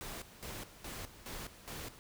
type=noise with tremolo; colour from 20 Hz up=pink; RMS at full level=-44 dBFS; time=0.01-1.99 s; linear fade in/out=0 ms; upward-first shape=square; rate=2.4 Hz; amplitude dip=75%; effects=none